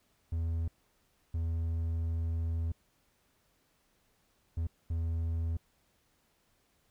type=tone bursts at uneven times; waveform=triangle; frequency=82.41 Hz; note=E2; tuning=in tune; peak=-28 dBFS; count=4; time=0.32-0.68 / 1.34-2.72 / 4.57-4.67 / 4.9-5.57 s; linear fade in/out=5 ms; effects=pink hiss -72 dBFS RMS until 6.9 s